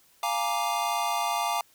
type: chord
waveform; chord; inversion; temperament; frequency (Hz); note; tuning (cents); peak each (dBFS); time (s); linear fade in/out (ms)
square; Bb dominant seventh; second; equal; 698.5 / 830.6 / 932.3 / 1174.7; F5 / Ab5 / Bb5 / D6; 0 / 0 / 0 / 0; -32; 0.23-1.61; 2
effects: white hiss -61 dBFS RMS until 1.74 s